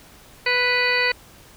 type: harmonic tone with a mistuned harmonic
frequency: 493.9 Hz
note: B4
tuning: in tune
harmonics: 1 / 2 / 3 / 4 / 5 / 6 / 8 / 9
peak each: -26 / -29 / -27 / -21 / -24 / -33 / -32 / -27 dBFS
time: 0.46-1.12 s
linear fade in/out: 5 ms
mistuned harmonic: 9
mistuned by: +19 cents
effects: pink hiss -48 dBFS RMS until 1.56 s